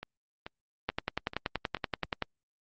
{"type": "two click trains", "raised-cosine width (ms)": 0.3, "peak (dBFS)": [-13, -23], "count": [15, 5], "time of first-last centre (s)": [[0.89, 2.223], [0.03, 1.769]], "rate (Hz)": [10.5, 2.3], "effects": ["low-pass 5000 Hz 12 dB/octave", "Opus 48 kbps"]}